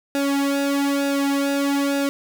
sawtooth tone with flanger, 280 Hz, C#4, 18 cents sharp, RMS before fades -21 dBFS, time 0.15-2.09 s, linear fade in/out 0 ms, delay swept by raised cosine 0.94 to 2.64 ms, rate 1.1 Hz, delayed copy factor -1, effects none

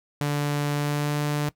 sawtooth tone with pitch glide, 145.7 to 147.48 Hz, D3 to D3, -13 to +8 cents, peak -19 dBFS, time 0.21-1.49 s, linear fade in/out 0 ms, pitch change +21 cents, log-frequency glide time 0.74-1.17 s, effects noise-tail reverb RT60 0.1 s tail -19 dB re dry

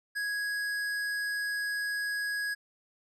sine tone with tanh clipping, 1661.2 Hz, G#6, in tune, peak -32 dBFS, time 0.15-2.55 s, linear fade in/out 20 ms, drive 15 dB, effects none

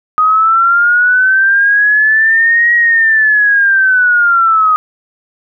sine linear two-way sweep, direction up then down, 1244.5 to 1903 to 1244.5 Hz, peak -6 dBFS, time 0.18-4.76 s, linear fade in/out 0 ms, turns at 2.74 s, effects none

